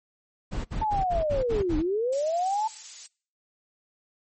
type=noise bursts; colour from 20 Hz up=brown; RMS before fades=-30 dBFS; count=7; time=0.51-1.826 s; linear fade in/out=20 ms; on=140 ms; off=56 ms
type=linear two-way sweep; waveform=sine; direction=down then up; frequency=894 to 296.3 to 894 Hz; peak=-23 dBFS; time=0.81-2.68 s; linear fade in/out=10 ms; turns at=1.77 s
type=noise; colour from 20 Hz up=violet; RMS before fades=-33 dBFS; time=2.12-3.07 s; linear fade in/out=10 ms
effects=noise-tail reverb RT60 0.5 s tail -26 dB re dry + MP3 32 kbps